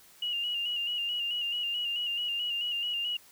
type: tone with vibrato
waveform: sine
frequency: 2857 Hz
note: F7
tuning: 39 cents sharp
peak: -29 dBFS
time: 0.22-3.17 s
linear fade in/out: 5 ms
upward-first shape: square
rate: 4.6 Hz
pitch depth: 35 cents each way
effects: white hiss -57 dBFS RMS until 3.31 s